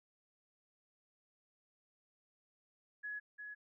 sine tone with echo, 1686 Hz, G#6, 26 cents sharp, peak -40 dBFS, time 3.03-3.2 s, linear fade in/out 20 ms, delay 350 ms, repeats 1, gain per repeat -5 dB, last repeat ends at 3.55 s, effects none

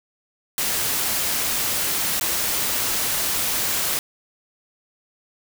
white noise with dropouts, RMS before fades -23 dBFS, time 0.58-3.99 s, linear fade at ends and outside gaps 1 ms, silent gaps 2.197-2.21 s, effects none

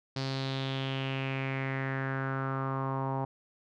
sawtooth tone with low-pass filter sweep, 134.2 Hz, C3, 44 cents sharp, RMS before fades -33 dBFS, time 0.16-3.25 s, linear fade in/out 5 ms, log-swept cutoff 4700 to 880 Hz, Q 4.4, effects none

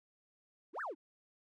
triangle exponential two-way sweep, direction up then down, 261.6 to 1864.7 to 261.6 Hz, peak -34 dBFS, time 0.73-0.95 s, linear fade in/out 50 ms, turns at 0.81 s, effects tanh soft clip ceiling -36 dBFS + resampled to 24000 Hz

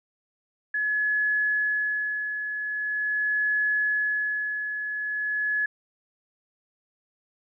sine tone with tremolo, 1700 Hz, G#6, 40 cents sharp, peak -21 dBFS, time 0.74-5.66 s, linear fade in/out 5 ms, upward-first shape sine, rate 0.43 Hz, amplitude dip 55%, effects none

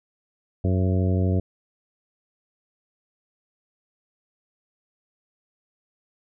harmonic tone with a mistuned harmonic, 92.5 Hz, F#2, in tune, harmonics 1 / 2 / 3 / 4 / 5 / 6 / 7, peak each -20 / -26 / -30 / -32 / -34 / -36 / -37 dBFS, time 0.64-1.4 s, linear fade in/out 5 ms, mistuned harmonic 7, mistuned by +49 cents, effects none

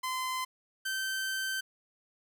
sawtooth tone pair in turn, 1029 / 1548.5 Hz, C6 / G6, -29 / -22 cents, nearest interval perfect fifth, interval 707 cents, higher second, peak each -28 dBFS, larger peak neither, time 0.03-0.45 / 0.85-1.61 s, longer second, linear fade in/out 10 ms, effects none

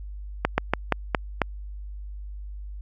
slowing click train, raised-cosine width 0.5 ms, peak -4 dBFS, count 6, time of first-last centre 0.45-1.417 s, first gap 130 ms, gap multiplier 1.2, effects added 50 Hz sine -34 dBFS peak until 2.81 s

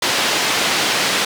white band-pass noise, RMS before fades -18 dBFS, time 0.02-1.25 s, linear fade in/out 5 ms, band 170 to 4400 Hz, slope 12 dB/octave, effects none

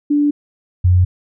sine tone pair in turn, 291.9 / 90.39 Hz, D4 / F#2, -10 / -40 cents, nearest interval octave + minor sixth, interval 2030 cents, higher first, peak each -11 / -8 dBFS, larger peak second, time 0.1-0.31 / 0.84-1.05 s, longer neither, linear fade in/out 10 ms, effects none

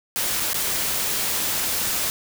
white noise with dropouts, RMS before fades -24 dBFS, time 0.16-2.1 s, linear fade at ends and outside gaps 0 ms, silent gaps 0.399-0.403 / 0.532-0.544 s, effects none

